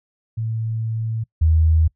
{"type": "tone pair in turn", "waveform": "sine", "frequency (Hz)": [112.1, 80.01], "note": ["A2", "D#2"], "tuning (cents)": [33, 49], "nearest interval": "tritone", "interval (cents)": 584, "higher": "first", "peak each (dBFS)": [-21, -12], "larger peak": "second", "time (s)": [[0.37, 1.24], [1.41, 1.88]], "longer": "first", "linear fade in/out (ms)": 10, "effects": ["noise-tail reverb RT60 0.1 s tail -24 dB re dry"]}